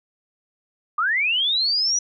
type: linear sweep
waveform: sine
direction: up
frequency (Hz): 1160 to 5910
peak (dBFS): -18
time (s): 0.98-1.99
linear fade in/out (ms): 5
effects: none